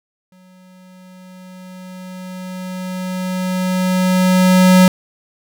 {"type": "tone with exponential growth", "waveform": "square", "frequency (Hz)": 184.4, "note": "F#3", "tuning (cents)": -6, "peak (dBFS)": -6, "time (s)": [0.32, 4.88], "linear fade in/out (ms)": 2, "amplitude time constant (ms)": 990, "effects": []}